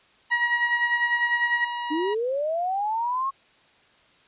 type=tone; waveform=sawtooth; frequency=958 Hz; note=A#5; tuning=47 cents sharp; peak=-24 dBFS; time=0.3-2.15 s; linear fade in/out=20 ms
type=tone with tremolo; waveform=sine; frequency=1906 Hz; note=A#6; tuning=38 cents sharp; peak=-19 dBFS; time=0.31-1.65 s; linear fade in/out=10 ms; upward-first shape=triangle; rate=10 Hz; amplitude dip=60%
type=linear sweep; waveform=sine; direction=up; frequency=290 to 1100 Hz; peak=-23 dBFS; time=1.9-3.31 s; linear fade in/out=20 ms
effects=white hiss -58 dBFS RMS until 4.27 s + resampled to 8000 Hz